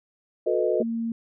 sine chord, B dominant seventh, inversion second, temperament equal with one note detuned, 362.6 / 440 / 493.9 / 622.3 Hz, F#4 / A4 / B4 / D#5, -35 / 0 / 0 / 0 cents, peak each -26 dBFS, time 0.46-0.83 s, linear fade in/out 10 ms
sine tone, 229.4 Hz, A#3, 28 cents flat, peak -25 dBFS, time 0.8-1.12 s, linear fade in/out 2 ms
effects none

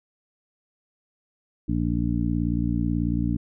harmonic tone, 58.27 Hz, A#1, in tune, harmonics 1 / 2 / 3 / 4 / 5, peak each -28 / -28 / -28 / -28 / -28 dBFS, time 1.68-3.37 s, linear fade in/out 10 ms, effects none

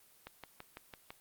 click train, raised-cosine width 0.3 ms, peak -29 dBFS, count 6, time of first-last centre 0.27-1.105 s, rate 5.99 Hz, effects white hiss -64 dBFS RMS until 1.2 s + Opus 24 kbps

